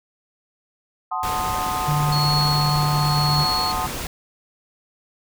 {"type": "chord", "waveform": "sine", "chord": "F# diminished seventh", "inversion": "none", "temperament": "equal", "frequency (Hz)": [740, 880, 1046.5, 1244.5], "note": ["F#5", "A5", "C6", "Eb6"], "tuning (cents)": [0, 0, 0, 0], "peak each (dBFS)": -28, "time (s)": [1.11, 3.87], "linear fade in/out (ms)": 10}
{"type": "noise", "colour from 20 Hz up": "pink", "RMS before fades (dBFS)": -29, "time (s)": [1.23, 4.07], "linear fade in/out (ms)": 2}
{"type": "tone", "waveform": "sine", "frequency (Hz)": 147.4, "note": "D3", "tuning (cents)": 7, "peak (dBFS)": -19, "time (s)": [1.87, 3.45], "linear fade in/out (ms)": 20}
{"type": "tone with tremolo", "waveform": "sine", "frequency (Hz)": 4336, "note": "C#8", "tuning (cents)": -39, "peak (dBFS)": -20, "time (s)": [2.12, 3.72], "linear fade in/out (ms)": 5, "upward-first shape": "triangle", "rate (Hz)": 0.95, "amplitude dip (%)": 70}
{"effects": []}